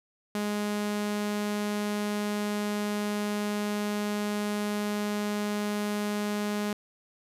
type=tone; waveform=sawtooth; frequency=207.7 Hz; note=G#3; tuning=in tune; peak=-24 dBFS; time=0.35-6.73 s; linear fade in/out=2 ms; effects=resampled to 32000 Hz